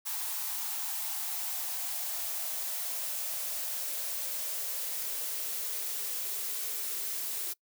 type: noise with high-pass filter sweep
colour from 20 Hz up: blue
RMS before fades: -35 dBFS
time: 0.05-7.54 s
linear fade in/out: 20 ms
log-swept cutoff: 880 to 360 Hz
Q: 3.9
effects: noise-tail reverb RT60 0.1 s tail -24 dB re dry